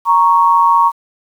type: tone pair together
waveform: sine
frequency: 933.3 / 1108.7 Hz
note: A#5 / C#6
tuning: +2 / 0 cents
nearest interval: minor third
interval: 298 cents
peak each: -10 dBFS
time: 0.05-0.92 s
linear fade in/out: 50 ms
effects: 7-bit